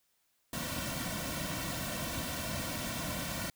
pink noise with comb filter, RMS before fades -37 dBFS, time 0.53-3.5 s, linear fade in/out 2 ms, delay 2.4 ms, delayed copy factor -0.9, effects white hiss -75 dBFS RMS until 3.55 s

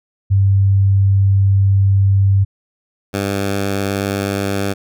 sine / 10% pulse tone pair in turn, 98 / 99.08 Hz, G2 / G2, 0 / +19 cents, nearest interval unison, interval 19 cents, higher second, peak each -9 dBFS, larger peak neither, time 0.3-2.45 / 3.13-4.74 s, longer first, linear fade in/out 20 ms, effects none

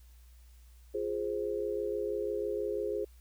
sine chord, F minor, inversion none, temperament equal, 349.2 / 415.3 / 523.3 Hz, F4 / Ab4 / C5, 0 / 0 / 0 cents, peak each -38 / -33 / -37 dBFS, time 0.94-3.05 s, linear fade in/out 10 ms, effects added 60 Hz sine -53 dBFS peak until 3.2 s + white hiss -67 dBFS RMS until 3.2 s

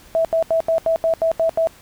sine tone bursts, 654 Hz, E5, 14 cents flat, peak -14 dBFS, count 9, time 0.15-1.672 s, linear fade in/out 0 ms, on 98 ms, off 80 ms, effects pink hiss -47 dBFS RMS until 1.81 s

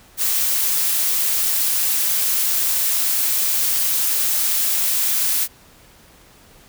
blue noise, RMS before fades -19 dBFS, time 0.17-5.48 s, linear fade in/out 50 ms, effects pink hiss -49 dBFS RMS until 6.68 s

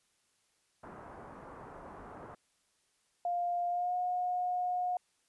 white low-pass noise, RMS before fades -49 dBFS, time 0.83-2.35 s, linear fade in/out 5 ms, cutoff 1200 Hz, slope 24 dB/octave
sine tone with pitch glide, 702 to 721.7 Hz, F5 to F#5, +9 to -43 cents, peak -30 dBFS, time 3.25-4.97 s, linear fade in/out 2 ms, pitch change +48 cents, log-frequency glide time 3.69-3.95 s
effects white hiss -74 dBFS RMS until 5.28 s + resampled to 24000 Hz

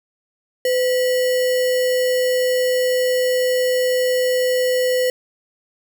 sine tone with sample-and-hold, 506 Hz, B4, 42 cents sharp, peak -15 dBFS, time 0.65-5.1 s, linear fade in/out 2 ms, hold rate 2450 Hz, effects none

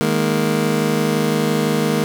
25% pulse chord, D# suspended fourth, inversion none, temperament just, 155.56 / 207.4 / 233.3 Hz, D#3 / G#3 / A#3, 0 / -2 / +2 cents, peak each -17 dBFS, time 0.01-2.04 s, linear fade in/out 0 ms, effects none

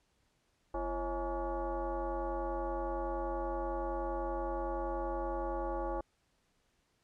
sine tone with frequency modulation, 249.7 Hz, B3, 19 cents sharp, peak -33 dBFS, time 0.74-6.01 s, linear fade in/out 5 ms, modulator 295 Hz, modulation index 2.6, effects pink hiss -75 dBFS RMS until 7.03 s + low-pass 9000 Hz 12 dB/octave

